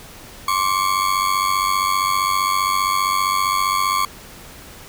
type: ring-modulated tone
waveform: 40% pulse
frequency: 1108.7 Hz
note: C#6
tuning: in tune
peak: -13 dBFS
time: 0.48-4.05 s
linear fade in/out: 2 ms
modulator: 47.6 Hz
effects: pink hiss -40 dBFS RMS until 4.88 s